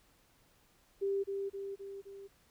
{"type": "tone with echo", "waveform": "sine", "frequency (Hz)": 394.7, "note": "G4", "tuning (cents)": 12, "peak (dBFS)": -30, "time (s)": [1.01, 1.24], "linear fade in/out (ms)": 20, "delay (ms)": 260, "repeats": 4, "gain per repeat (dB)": -4, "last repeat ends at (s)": 2.28, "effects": ["pink hiss -68 dBFS RMS until 2.5 s"]}